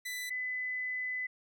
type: tone pair in turn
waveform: sawtooth / sine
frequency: 1993 / 2008 Hz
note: B6 / B6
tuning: +15 / +28 cents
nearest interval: unison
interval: 13 cents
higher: second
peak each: -33 / -33 dBFS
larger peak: neither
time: 0.05-0.3 / 0.3-1.27 s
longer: second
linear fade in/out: 10 ms
effects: none